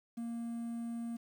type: tone with quantisation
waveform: triangle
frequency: 233.1 Hz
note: A#3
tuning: in tune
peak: -35 dBFS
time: 0.17-1.17 s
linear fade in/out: 10 ms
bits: 10
effects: none